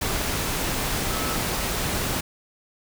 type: tone in noise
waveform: sine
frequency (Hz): 1300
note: E6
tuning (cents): -24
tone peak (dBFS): -33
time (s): 1.1-1.37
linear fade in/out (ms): 10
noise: pink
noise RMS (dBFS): -26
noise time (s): 0.01-2.21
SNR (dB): -10
effects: none